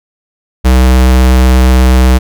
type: tone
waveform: square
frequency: 63.7 Hz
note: C2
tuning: 46 cents flat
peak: -4 dBFS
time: 0.64-2.19 s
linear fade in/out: 20 ms
effects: none